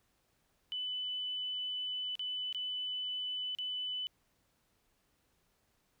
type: tone with dropouts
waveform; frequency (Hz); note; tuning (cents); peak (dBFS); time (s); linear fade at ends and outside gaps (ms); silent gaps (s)
sine; 2998; F#7; +22; -35; 0.72-4.07; 0; 2.154-2.194 / 2.527-2.547 / 3.55-3.586
effects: pink hiss -75 dBFS RMS until 6 s